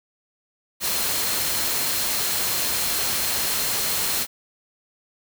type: tone in noise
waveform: sine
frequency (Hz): 4186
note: C8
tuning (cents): 0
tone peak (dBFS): -33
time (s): 0.8-4.27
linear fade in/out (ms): 50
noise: white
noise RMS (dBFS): -24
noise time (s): 0.8-4.27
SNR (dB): -12
effects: none